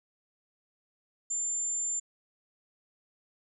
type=tone; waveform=sine; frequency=7220 Hz; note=A8; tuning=44 cents sharp; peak=-29 dBFS; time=1.3-2 s; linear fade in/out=10 ms; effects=none